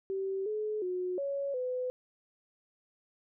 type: tone with pitch steps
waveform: sine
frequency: 386.3 / 427 / 363.8 / 558 / 504 Hz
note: G4 / G#4 / F#4 / C#5 / B4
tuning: -25 / +48 / -29 / +11 / +35 cents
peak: -31 dBFS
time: 0.1-1.9 s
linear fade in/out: 0 ms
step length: 360 ms
effects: none